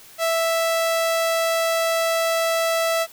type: tone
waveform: sawtooth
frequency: 659.3 Hz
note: E5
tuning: in tune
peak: -15 dBFS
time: 0.18-3.07 s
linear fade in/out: 50 ms
effects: white hiss -46 dBFS RMS until 3.12 s